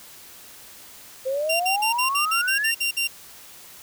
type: exponential sweep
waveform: sine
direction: up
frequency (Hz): 513 to 1864.7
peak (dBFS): -22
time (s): 1.25-2.72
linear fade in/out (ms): 20
type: tone bursts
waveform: sawtooth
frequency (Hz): 2769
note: F7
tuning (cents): -15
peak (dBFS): -18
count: 10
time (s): 1.49-3.076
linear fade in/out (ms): 10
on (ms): 110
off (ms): 54
effects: white hiss -45 dBFS RMS until 3.82 s